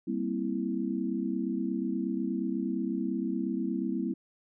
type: chord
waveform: sine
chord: C dominant seventh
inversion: second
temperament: equal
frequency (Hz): 196 / 233.1 / 261.6 / 329.6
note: G3 / Bb3 / C4 / E4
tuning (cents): 0 / 0 / 0 / 0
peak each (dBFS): -34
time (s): 0.07-4.14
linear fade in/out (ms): 10
effects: none